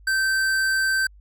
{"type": "tone with hard clipping", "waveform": "triangle", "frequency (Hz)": 1553, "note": "G6", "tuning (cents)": -17, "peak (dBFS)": -21, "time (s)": [0.07, 1.07], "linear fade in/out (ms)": 5, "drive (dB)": 18, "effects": ["added 50 Hz sine -46 dBFS peak until 1.2 s"]}